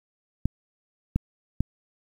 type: clicks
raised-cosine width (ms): 5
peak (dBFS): -10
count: 3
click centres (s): 0.456 / 1.16 / 1.606
effects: 8-bit